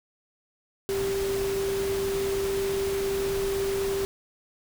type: tone in noise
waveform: sine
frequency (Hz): 392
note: G4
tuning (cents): 0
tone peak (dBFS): -25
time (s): 0.89-4.05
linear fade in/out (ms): 0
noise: pink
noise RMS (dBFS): -35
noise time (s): 0.89-4.05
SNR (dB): +7
effects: none